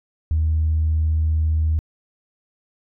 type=tone; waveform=sine; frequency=78.7 Hz; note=D#2; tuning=20 cents sharp; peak=-15 dBFS; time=0.31-1.79 s; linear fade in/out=0 ms; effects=tanh soft clip ceiling -12 dBFS